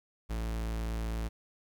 45% pulse tone, 55.7 Hz, A1, 22 cents sharp, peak -32 dBFS, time 0.29-1.29 s, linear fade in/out 20 ms, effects 11-bit

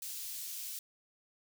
white high-pass noise, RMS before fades -42 dBFS, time 0.02-0.79 s, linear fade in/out 2 ms, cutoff 3800 Hz, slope 12 dB/octave, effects none

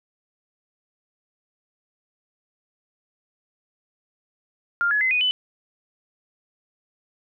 sine tone with pitch steps, 1400 / 1694 / 2050 / 2480 / 3001 Hz, F6 / G#6 / C7 / D#7 / F#7, +4 / +34 / -36 / -6 / +24 cents, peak -18 dBFS, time 4.81-5.31 s, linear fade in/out 0 ms, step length 100 ms, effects none

